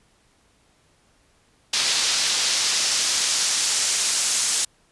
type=noise with band-pass filter sweep; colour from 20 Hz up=pink; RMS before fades=-22 dBFS; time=1.73-4.65 s; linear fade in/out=5 ms; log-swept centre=4600 to 7300 Hz; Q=1.3; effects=pink hiss -61 dBFS RMS until 4.91 s + resampled to 24000 Hz